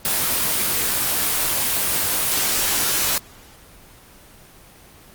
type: noise with comb filter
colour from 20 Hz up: white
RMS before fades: -20 dBFS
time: 0.05-3.18 s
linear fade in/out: 2 ms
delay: 18 ms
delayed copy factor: -0.65
effects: pink hiss -46 dBFS RMS until 5.14 s + Opus 24 kbps